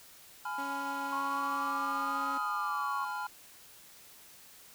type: chord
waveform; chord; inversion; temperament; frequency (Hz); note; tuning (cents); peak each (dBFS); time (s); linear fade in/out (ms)
triangle; F diminished; first; just; 838.1 / 1005.8 / 1396.9; Ab5 / Cb6 / F6; +16 / +31 / 0; -37; 0.45-3.27; 5
type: tone with pitch glide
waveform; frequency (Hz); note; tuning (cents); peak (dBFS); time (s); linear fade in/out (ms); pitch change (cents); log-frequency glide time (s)
sawtooth; 277.2 to 274.3; C#4 to C#4; 0 to -18; -37; 0.58-2.38; 5; -18; 0.9-1.87
type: linear two-way sweep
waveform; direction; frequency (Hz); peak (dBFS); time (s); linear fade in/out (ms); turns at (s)
sine; up then down; 1084 to 1265 to 1084; -33; 1.12-3.05; 10; 2.35
effects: white hiss -55 dBFS RMS until 4.74 s